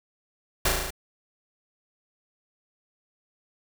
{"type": "noise with echo", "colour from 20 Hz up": "pink", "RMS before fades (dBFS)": -22, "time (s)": [0.65, 0.69], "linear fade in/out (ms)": 5, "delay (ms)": 36, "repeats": 6, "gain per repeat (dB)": -2, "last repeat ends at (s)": 0.906, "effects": []}